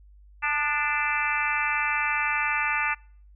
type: harmonic tone with a mistuned harmonic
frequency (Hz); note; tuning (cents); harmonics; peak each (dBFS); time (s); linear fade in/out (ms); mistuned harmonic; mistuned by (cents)
293.7; D4; 0; 3 / 4 / 5 / 6 / 7 / 8 / 9; -31 / -31 / -31 / -31 / -31 / -31 / -31; 0.42-2.95; 20; 4; +46
effects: noise-tail reverb RT60 0.5 s tail -26 dB re dry + added 50 Hz sine -49 dBFS peak until 3.35 s